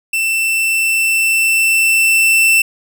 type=tone with level ramp; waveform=45% pulse; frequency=2673 Hz; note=E7; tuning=23 cents sharp; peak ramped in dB=-14 to -8 dBFS; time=0.13-2.62 s; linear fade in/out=5 ms; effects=none